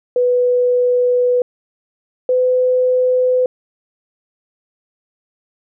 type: tone pair in turn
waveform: sine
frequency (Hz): 493.9 / 505.4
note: B4 / B4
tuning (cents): 0 / +40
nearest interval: unison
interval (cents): 40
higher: second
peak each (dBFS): -11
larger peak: neither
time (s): 0.16-1.42 / 2.29-3.46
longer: first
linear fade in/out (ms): 2
effects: none